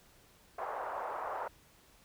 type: band-pass noise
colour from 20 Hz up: white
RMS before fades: -39 dBFS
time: 0.58-1.48 s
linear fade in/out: 5 ms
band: 540 to 1100 Hz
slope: 24 dB/octave
effects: pink hiss -63 dBFS RMS until 2.04 s